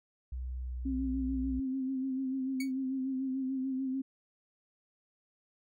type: tone with pitch glide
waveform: sine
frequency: 63.1 to 60.25 Hz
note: B1 to B1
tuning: +38 to -42 cents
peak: -35 dBFS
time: 0.32-1.6 s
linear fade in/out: 5 ms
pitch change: -80 cents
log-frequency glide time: 0.58-1.07 s
type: tone with vibrato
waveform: sine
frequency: 263.6 Hz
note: C4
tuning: 13 cents sharp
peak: -31 dBFS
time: 0.85-4.02 s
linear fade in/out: 10 ms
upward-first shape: sine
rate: 6.8 Hz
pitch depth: 37 cents each way
type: tone with exponential decay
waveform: sawtooth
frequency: 2243 Hz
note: C#7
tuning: 20 cents sharp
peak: -31 dBFS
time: 2.6-2.72 s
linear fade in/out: 5 ms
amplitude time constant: 24 ms
effects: none